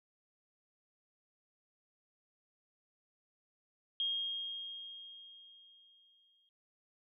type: tone with exponential decay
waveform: sine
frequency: 3243 Hz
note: G#7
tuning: 42 cents flat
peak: -31 dBFS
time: 4-6.49 s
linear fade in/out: 1 ms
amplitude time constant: 540 ms
effects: none